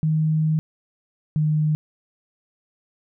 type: tone pair in turn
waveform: sine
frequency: 156.4 / 153.27 Hz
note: D#3 / D#3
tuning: +9 / -26 cents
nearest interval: unison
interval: 35 cents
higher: first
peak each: -17 dBFS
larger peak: neither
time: 0.03-0.59 / 1.36-1.75 s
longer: first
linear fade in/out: 0 ms
effects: none